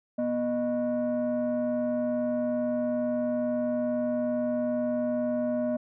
sine tone pair together, 243.7 / 614 Hz, B3 / D#5, -23 / -23 cents, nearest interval octave + major third, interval 1600 cents, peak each -26 dBFS, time 0.18-5.77 s, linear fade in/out 10 ms, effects tanh soft clip ceiling -22 dBFS

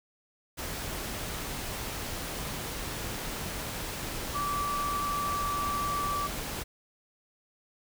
sine tone in noise, 1159 Hz, D6, 23 cents flat, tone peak -29 dBFS, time 4.34-6.28 s, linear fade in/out 20 ms, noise pink, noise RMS -36 dBFS, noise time 0.57-6.64 s, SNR +4 dB, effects none

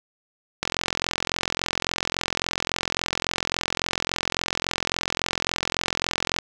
click train, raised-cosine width 0.2 ms, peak -5 dBFS, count 252, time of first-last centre 0.63-6.387 s, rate 43.6 Hz, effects none

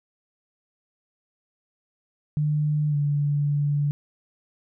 sine tone with pitch glide, 150 to 145.06 Hz, D3 to D3, +37 to -21 cents, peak -20 dBFS, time 2.37-3.91 s, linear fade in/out 0 ms, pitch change -58 cents, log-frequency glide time 2.9-2.95 s, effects none

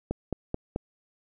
click train, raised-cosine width 2 ms, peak -15 dBFS, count 4, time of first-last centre 0.11-0.761 s, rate 4.61 Hz, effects none

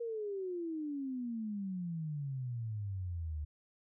sine exponential sweep, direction down, 476.2 to 73.2 Hz, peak -36 dBFS, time 0-3.45 s, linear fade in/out 10 ms, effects none

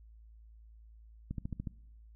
click train, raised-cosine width 5 ms, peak -25 dBFS, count 6, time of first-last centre 1.31-1.672 s, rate 13.8 Hz, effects noise-tail reverb RT60 0.8 s tail -21 dB re dry + added 55 Hz sine -53 dBFS peak until 2.15 s

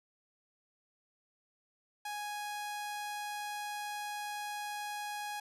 sawtooth tone, 830.6 Hz, G#5, in tune, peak -34 dBFS, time 2.05-5.4 s, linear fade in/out 5 ms, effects resampled to 32000 Hz

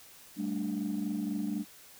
sine chord, G suspended second, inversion none, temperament equal, 196 / 220 / 293.7 Hz, G3 / A3 / D4, 0 / 0 / 0 cents, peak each -34 / -34 / -34 dBFS, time 0.36-1.65 s, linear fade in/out 50 ms, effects tanh soft clip ceiling -25 dBFS + white hiss -54 dBFS RMS until 1.99 s

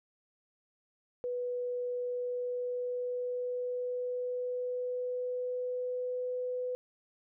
sine tone with pitch glide, 492.2 to 500.2 Hz, B4 to B4, -6 to +22 cents, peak -32 dBFS, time 1.24-6.75 s, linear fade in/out 0 ms, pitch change +28 cents, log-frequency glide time 1.91-6.37 s, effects none

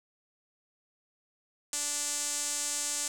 sawtooth tone with band-pass filter, 292.3 Hz, D4, 8 cents flat, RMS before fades -33 dBFS, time 1.73-3.08 s, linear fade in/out 2 ms, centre 7600 Hz, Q 3.2, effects 9-bit

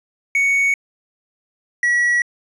triangle tone pair in turn, 2227 / 1928.8 Hz, C#7 / B6, +7 / -41 cents, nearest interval major second, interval 248 cents, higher first, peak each -12 dBFS, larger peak neither, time 0.35-0.74 / 1.83-2.22 s, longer neither, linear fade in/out 2 ms, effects resampled to 24000 Hz + 9-bit

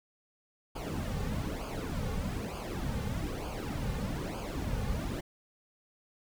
brown noise with flanger, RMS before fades -35 dBFS, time 0.75-5.21 s, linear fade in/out 10 ms, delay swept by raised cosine 0.52 to 3.12 ms, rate 1.1 Hz, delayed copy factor -0.75, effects none

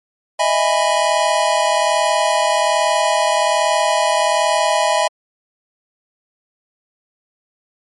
square chord, E major seventh, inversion third, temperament just, 618.1 / 659.3 / 824.1 / 988.9 Hz, D#5 / E5 / G#5 / B5, -12 / 0 / -14 / +2 cents, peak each -20 dBFS, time 0.39-5.08 s, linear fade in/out 10 ms, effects MP3 48 kbps

